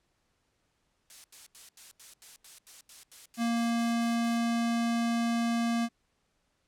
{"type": "noise bursts", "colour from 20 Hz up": "blue", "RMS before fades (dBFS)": -46, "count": 15, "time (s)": [1.1, 4.376], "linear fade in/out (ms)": 0, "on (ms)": 140, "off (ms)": 84}
{"type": "tone", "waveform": "square", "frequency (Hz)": 233.1, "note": "A#3", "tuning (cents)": 0, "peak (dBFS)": -27, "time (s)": [3.37, 5.89], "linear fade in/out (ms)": 50}
{"effects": ["pink hiss -75 dBFS RMS until 6.67 s", "low-pass 9000 Hz 12 dB/octave"]}